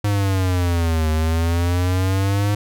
square exponential two-way sweep, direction down then up, 103.83 to 77.78 to 103.83 Hz, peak -17 dBFS, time 0.04-2.55 s, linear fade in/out 5 ms, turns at 1.1 s, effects none

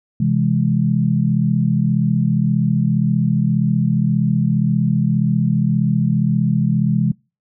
sine chord, C augmented, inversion none, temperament equal with one note detuned, 130.81 / 165.86 / 207.7 Hz, C3 / E3 / G#3, 0 / +11 / 0 cents, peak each -18 dBFS, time 0.2-7.12 s, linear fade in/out 5 ms, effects noise-tail reverb RT60 0.3 s tail -26 dB re dry

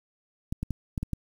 clicks, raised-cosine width 5 ms, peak -17 dBFS, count 6, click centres 0.525 / 0.63 / 0.707 / 0.978 / 1.03 / 1.133 s, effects 8-bit

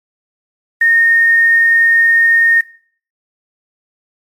sine tone with quantisation, 1840 Hz, A#6, 23 cents flat, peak -7 dBFS, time 0.81-2.61 s, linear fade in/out 5 ms, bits 6, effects noise-tail reverb RT60 0.5 s tail -19 dB re dry + MP3 64 kbps

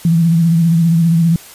sine tone with vibrato, 166.4 Hz, E3, 17 cents sharp, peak -8 dBFS, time 0.05-1.36 s, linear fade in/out 2 ms, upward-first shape sine, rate 15 Hz, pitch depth 51 cents each way, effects white hiss -37 dBFS RMS until 1.54 s + resampled to 32000 Hz

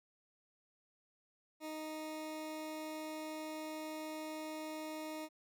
20% pulse tone, 311.1 Hz, D#4, in tune, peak -37 dBFS, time 1.6-5.29 s, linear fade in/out 50 ms, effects none

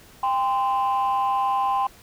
triangle ring-modulated tone, 120 Hz, B2, 49 cents flat, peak -13 dBFS, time 0.23-1.87 s, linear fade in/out 5 ms, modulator 915 Hz, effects tanh soft clip ceiling -15 dBFS + pink hiss -50 dBFS RMS until 2.02 s

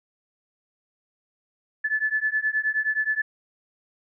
sine beating tone pair, 1730 / 1739.5 Hz, A6 / A6, -30 / -20 cents, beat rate 9.5 Hz, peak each -25 dBFS, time 1.84-3.22 s, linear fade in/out 10 ms, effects none

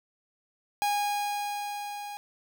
45% pulse tone with level ramp, 821 Hz, G#5, 20 cents flat, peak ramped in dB -24 to -37 dBFS, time 0.82-2.17 s, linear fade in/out 0 ms, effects none

